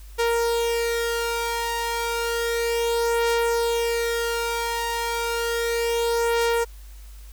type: beating tone pair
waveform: sawtooth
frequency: 466.2 / 466.52 Hz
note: A#4 / A#4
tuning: 0 / +1 cents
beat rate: 0.32 Hz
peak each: -24 / -19 dBFS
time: 0.18-6.65 s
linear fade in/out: 20 ms
effects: added 50 Hz sine -39 dBFS peak until 7.32 s + white hiss -53 dBFS RMS until 7.32 s